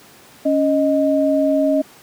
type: tone pair together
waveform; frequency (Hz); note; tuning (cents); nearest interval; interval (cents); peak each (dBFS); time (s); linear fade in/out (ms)
sine; 278.2 / 622.3; C#4 / D#5; +6 / 0; octave + major second; 1394; -16; 0.45-1.82; 10
effects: pink hiss -45 dBFS RMS until 2.02 s + high-pass 150 Hz 12 dB/octave